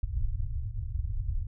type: low-pass noise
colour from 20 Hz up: pink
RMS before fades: -31 dBFS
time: 0.03-1.47 s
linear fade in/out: 2 ms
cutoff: 120 Hz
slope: 96 dB/octave
effects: none